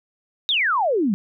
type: exponential sweep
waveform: sine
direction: down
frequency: 3862 to 183.1 Hz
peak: -17 dBFS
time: 0.49-1.14 s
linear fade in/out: 0 ms
effects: none